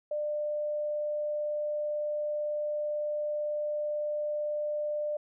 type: tone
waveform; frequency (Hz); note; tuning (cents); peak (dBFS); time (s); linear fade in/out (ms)
sine; 597; D5; +28; -29; 0.11-5.17; 5
effects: none

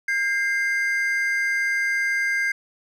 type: tone pair together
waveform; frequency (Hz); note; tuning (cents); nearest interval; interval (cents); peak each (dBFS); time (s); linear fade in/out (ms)
triangle; 1607.9 / 2090; G6 / C7; +44 / -2; perfect fourth; 454; -21 / -22; 0.08-2.52; 5
effects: none

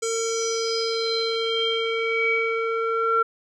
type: tone with low-pass filter sweep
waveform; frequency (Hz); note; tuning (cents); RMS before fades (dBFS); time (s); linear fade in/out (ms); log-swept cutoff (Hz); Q
square; 453.9; A#4; -46; -24; 0.02-3.23; 10; 7400 to 1400; 8.3
effects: none

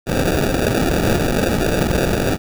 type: noise with sample-and-hold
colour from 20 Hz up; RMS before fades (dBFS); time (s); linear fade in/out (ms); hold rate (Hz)
blue; -17; 0.06-2.38; 50; 1050
effects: none

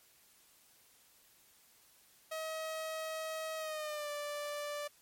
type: tone with pitch glide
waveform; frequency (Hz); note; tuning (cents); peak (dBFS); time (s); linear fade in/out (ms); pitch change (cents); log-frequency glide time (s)
sawtooth; 636 to 586.6; D#5 to D5; +38 to -2; -34; 2.31-4.88; 10; -140; 3.57-4.1
effects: white hiss -65 dBFS RMS until 5.01 s + MP3 64 kbps

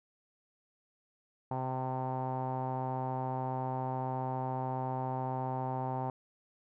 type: tone with low-pass filter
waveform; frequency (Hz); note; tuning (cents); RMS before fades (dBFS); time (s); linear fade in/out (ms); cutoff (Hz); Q
sawtooth; 129.6; C3; -16; -35; 1.51-6.1; 2; 850; 8.2
effects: none

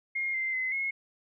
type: tone with pitch steps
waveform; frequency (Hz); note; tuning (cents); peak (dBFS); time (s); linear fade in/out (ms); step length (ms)
sine; 2135 / 2084 / 2045 / 2168; C7 / C7 / C7 / C#7; +34 / -7 / -40 / -39; -28; 0.15-0.91; 10; 190
effects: none

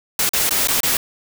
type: noise with dropouts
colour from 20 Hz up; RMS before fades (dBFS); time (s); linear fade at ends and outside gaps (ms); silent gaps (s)
white; -18; 0.19-0.97; 2; 0.292-0.334 / 0.493-0.508 / 0.673-0.684 / 0.805-0.832
effects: none

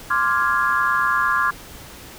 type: chord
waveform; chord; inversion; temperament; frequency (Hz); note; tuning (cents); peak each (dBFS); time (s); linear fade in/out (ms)
sine; D half-diminished seventh; third; equal; 1046.5 / 1174.7 / 1396.9 / 1661.2; C6 / D6 / F6 / Ab6; 0 / 0 / 0 / 0; -22; 0.1-1.51; 10
effects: pink hiss -40 dBFS RMS until 2.18 s

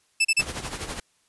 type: tone bursts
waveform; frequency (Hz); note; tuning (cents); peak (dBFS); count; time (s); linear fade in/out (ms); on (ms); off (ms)
sawtooth; 2637; E7; 0; -14; 3; 0.2-0.415; 10; 49; 34
type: noise with tremolo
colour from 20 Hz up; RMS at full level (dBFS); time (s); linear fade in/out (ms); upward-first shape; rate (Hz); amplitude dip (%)
pink; -31; 0.39-1; 5; sine; 12; 65
effects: white hiss -66 dBFS RMS until 1.28 s + resampled to 24000 Hz

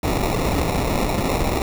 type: noise with sample-and-hold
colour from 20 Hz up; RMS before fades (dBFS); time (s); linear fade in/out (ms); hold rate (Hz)
pink; -21; 0.03-1.62; 2; 1575
effects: none

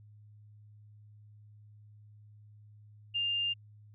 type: tone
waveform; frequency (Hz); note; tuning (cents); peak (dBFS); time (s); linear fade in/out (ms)
sine; 2803; F7; +6; -29; 3.14-3.54; 20
effects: added 105 Hz sine -53 dBFS peak until 3.94 s

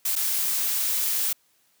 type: noise with dropouts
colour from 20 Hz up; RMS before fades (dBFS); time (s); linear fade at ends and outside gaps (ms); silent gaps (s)
blue; -25; 0.05-1.33; 5; 0.155-0.161
effects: white hiss -65 dBFS RMS until 1.8 s + high-pass 80 Hz 12 dB/octave

